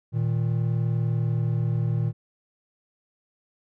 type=tone pair together; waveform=triangle; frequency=116.54 / 156.86 Hz; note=A#2 / D#3; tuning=0 / +14 cents; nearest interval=perfect fourth; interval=514 cents; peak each=-21 / -25 dBFS; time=0.12-2.13 s; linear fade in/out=50 ms; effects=none